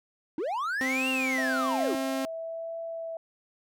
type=linear two-way sweep; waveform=triangle; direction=up then down; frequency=277.2 to 2816 to 277.2 Hz; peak=-26 dBFS; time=0.38-1.95 s; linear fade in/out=2 ms; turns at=1.09 s
type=tone with pitch glide; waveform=sawtooth; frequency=261.6 to 267.6 Hz; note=C4 to C4; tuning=0 to +39 cents; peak=-25 dBFS; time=0.81-2.25 s; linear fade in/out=0 ms; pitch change=+39 cents; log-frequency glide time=1.65-1.87 s
type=tone with vibrato; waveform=sine; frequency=658 Hz; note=E5; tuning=3 cents flat; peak=-33 dBFS; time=1.38-3.17 s; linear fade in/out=2 ms; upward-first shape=triangle; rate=0.88 Hz; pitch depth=15 cents each way
effects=none